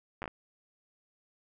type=slowing click train; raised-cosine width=0.5 ms; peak=-23 dBFS; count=5; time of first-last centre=0.22-0.278 s; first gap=9 ms; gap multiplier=1.33; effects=none